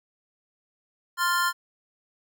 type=chord; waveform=square; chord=F major; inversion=second; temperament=equal; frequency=1046.5 / 1396.9 / 1760 Hz; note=C6 / F6 / A6; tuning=0 / 0 / 0 cents; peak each=-26 / -26 / -31 dBFS; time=1.17-1.53 s; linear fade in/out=50 ms; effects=none